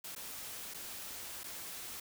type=noise with dropouts; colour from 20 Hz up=white; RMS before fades=-45 dBFS; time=0.04-2 s; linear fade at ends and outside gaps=5 ms; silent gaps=0.151-0.161 / 0.739-0.743 / 1.435-1.44 s; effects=none